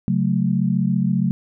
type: chord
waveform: sine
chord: F# minor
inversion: second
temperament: equal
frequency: 138.59 / 185 / 220 Hz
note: C#3 / F#3 / A3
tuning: 0 / 0 / 0 cents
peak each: -22 / -19 / -22 dBFS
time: 0.08-1.31 s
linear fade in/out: 0 ms
effects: none